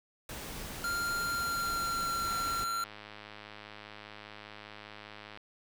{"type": "noise", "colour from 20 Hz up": "pink", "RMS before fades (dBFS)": -42, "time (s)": [0.29, 2.64], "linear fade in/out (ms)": 2}
{"type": "tone with pitch glide", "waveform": "square", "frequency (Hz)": [1392, 1367.3], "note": ["F6", "F6"], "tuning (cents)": [-6, -37], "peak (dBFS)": -32, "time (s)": [0.84, 2.84], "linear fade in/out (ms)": 2, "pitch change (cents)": -31, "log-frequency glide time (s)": [1.16, 2.16]}
{"type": "click train", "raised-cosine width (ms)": 0.3, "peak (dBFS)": -30, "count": 328, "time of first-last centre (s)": [2.26, 5.374], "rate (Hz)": 105}
{"effects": []}